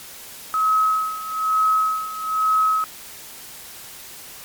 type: tone with tremolo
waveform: sine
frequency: 1280 Hz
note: D#6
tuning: 49 cents sharp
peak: -14 dBFS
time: 0.54-2.84 s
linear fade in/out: 0 ms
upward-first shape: sine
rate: 1.1 Hz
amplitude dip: 80%
effects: white hiss -39 dBFS RMS until 4.44 s + MP3 96 kbps